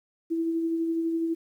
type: tone with tremolo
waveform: sine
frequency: 329.6 Hz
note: E4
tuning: in tune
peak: -23 dBFS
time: 0.3-1.35 s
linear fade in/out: 20 ms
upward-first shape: sine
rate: 12 Hz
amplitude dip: 30%
effects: 10-bit